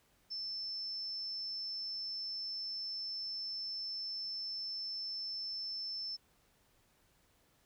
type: tone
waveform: sine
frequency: 5300 Hz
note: E8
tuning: 9 cents sharp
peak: -38 dBFS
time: 0.3-6.17 s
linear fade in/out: 20 ms
effects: pink hiss -71 dBFS RMS until 7.65 s